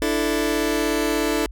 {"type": "chord", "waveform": "sawtooth", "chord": "D suspended second", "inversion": "none", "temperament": "just", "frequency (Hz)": [293.7, 330.4, 440.5], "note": ["D4", "E4", "A4"], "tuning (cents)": [0, 4, 2], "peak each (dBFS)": -20, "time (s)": [0.02, 1.46], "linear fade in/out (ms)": 0, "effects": ["added 50 Hz sine -35 dBFS peak until 1.51 s"]}